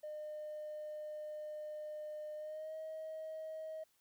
triangle tone with pitch glide, 607 to 632 Hz, D#5 to D#5, -43 to +27 cents, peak -39 dBFS, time 0.03-3.84 s, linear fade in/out 10 ms, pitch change +70 cents, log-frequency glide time 2.36-2.75 s, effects tanh soft clip ceiling -39 dBFS + white hiss -75 dBFS RMS until 4 s

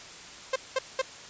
sawtooth tone bursts, 526 Hz, C5, 9 cents sharp, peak -20 dBFS, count 3, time 0.53-1.017 s, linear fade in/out 5 ms, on 29 ms, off 200 ms, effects white hiss -45 dBFS RMS until 1.29 s + resampled to 16000 Hz

